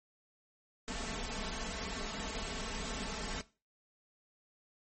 pink noise with comb filter, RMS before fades -39 dBFS, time 0.88-3.41 s, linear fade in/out 0 ms, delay 4.5 ms, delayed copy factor +0.85, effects noise-tail reverb RT60 0.3 s tail -17 dB re dry + MP3 32 kbps

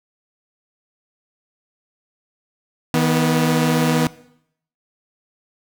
sawtooth tone pair together, 158.41 / 245.2 Hz, D#3 / B3, +31 / -12 cents, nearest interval minor sixth, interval 757 cents, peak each -14 / -14 dBFS, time 2.94-4.07 s, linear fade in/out 0 ms, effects noise-tail reverb RT60 0.7 s tail -19 dB re dry

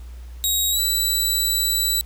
15% pulse tone with pitch glide, 3800 to 3952 Hz, A#7 to B7, +33 to 0 cents, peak -12 dBFS, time 0.44-2.01 s, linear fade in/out 0 ms, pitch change +67 cents, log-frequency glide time 0.71-0.79 s, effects added 60 Hz sine -34 dBFS peak until 2.05 s + pink hiss -53 dBFS RMS until 2.05 s

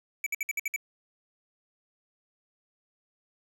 square tone bursts, 2303 Hz, D7, 34 cents flat, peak -28 dBFS, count 7, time 0.24-0.762 s, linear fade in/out 2 ms, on 24 ms, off 59 ms, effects none

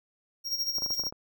square tone with tremolo, 5588 Hz, F8, in tune, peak -26 dBFS, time 0.44-1.11 s, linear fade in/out 50 ms, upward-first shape sine, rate 13 Hz, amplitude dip 70%
clicks, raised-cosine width 1 ms, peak -28 dBFS, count 8, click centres 0.784 / 0.822 / 0.862 / 0.906 / 0.996 / 1.037 / 1.067 / 1.125 s
violet noise with exponential decay, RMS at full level -35 dBFS, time 0.93-1.03 s, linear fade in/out 5 ms, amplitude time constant 20 ms
effects none

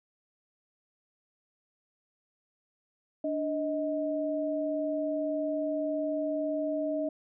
sine tone pair together, 293.7 / 628.1 Hz, D4 / D#5, 0 / +16 cents, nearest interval octave + minor second, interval 1316 cents, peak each -32 / -30 dBFS, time 3.24-7.09 s, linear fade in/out 5 ms, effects none

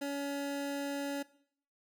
25% pulse tone, 281.9 Hz, C#4, 29 cents sharp, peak -31 dBFS, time 0.01-1.23 s, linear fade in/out 10 ms, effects noise-tail reverb RT60 0.6 s tail -19 dB re dry

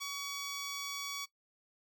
10% pulse tone, 1130 Hz, C#6, 33 cents sharp, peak -30 dBFS, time 0-1.26 s, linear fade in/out 20 ms, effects noise-tail reverb RT60 0.1 s tail -18 dB re dry

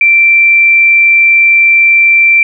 sine tone, 2349 Hz, D7, in tune, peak -3 dBFS, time 0.01-2.43 s, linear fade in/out 2 ms, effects none

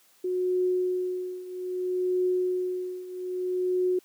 sine tone with tremolo, 365.2 Hz, F#4, 23 cents flat, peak -21 dBFS, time 0.24-3.99 s, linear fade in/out 5 ms, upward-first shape triangle, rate 0.62 Hz, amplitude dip 85%, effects white hiss -61 dBFS RMS until 4.04 s + high-pass 200 Hz 12 dB/octave

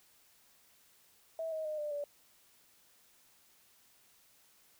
sine tone with pitch steps, 650 / 631.5 / 613.5 / 596.1 / 579.1 Hz, E5 / D#5 / D#5 / D5 / D5, -24 / +26 / -25 / +26 / -24 cents, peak -35 dBFS, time 1.39-2.04 s, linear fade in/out 2 ms, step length 130 ms, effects white hiss -66 dBFS RMS until 4.79 s

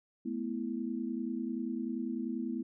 sine chord, A suspended second, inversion none, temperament equal with one note detuned, 216.7 / 246.9 / 329.6 Hz, A3 / B3 / E4, -26 / 0 / 0 cents, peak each -38 / -36 / -39 dBFS, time 0.25-2.63 s, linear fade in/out 10 ms, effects none

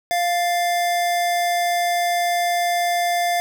square tone pair together, 698.5 / 1760.1 Hz, F5 / A6, 0 / 0 cents, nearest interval octave + major third, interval 1600 cents, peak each -19 / -31 dBFS, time 0.11-3.4 s, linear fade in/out 0 ms, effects none

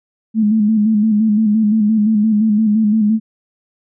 sine tone with vibrato, 214.8 Hz, A3, 41 cents flat, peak -10 dBFS, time 0.34-3.2 s, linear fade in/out 50 ms, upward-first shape square, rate 5.8 Hz, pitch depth 50 cents each way, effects none

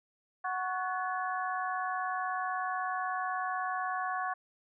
harmonic tone with a mistuned harmonic, 370 Hz, F#4, in tune, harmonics 2 / 3 / 4 / 5, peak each -35 / -35 / -40 / -40 dBFS, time 0.44-4.34 s, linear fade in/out 10 ms, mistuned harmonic 5, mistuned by -130 cents, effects none

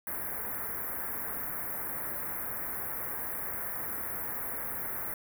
white band-stop noise, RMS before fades -36 dBFS, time 0.07-5.14 s, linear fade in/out 2 ms, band 2000 to 11000 Hz, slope 48 dB/octave, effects none

